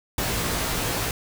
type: noise with comb filter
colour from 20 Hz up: pink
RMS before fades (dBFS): -26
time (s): 0.18-1.11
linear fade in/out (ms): 2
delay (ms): 17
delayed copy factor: +0.9
effects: none